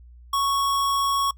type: tone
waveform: square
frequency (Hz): 1108.7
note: C#6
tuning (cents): 0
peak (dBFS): -21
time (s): 0.33-1.31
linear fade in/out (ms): 5
effects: noise-tail reverb RT60 0.1 s tail -23 dB re dry + added 60 Hz sine -44 dBFS peak until 1.37 s